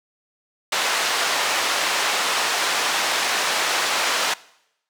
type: band-pass noise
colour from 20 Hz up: pink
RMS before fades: -22 dBFS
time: 0.72-4.34 s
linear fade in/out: 5 ms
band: 770 to 6600 Hz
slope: 12 dB/octave
effects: noise-tail reverb RT60 0.8 s tail -21 dB re dry